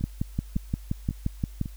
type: two click trains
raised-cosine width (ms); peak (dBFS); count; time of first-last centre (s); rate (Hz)
5; -13 / -21; 10 / 4; 0.04-1.613 / 0.01-1.658; 5.72 / 1.82
effects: added 50 Hz sine -40 dBFS peak until 1.76 s + white hiss -56 dBFS RMS until 1.76 s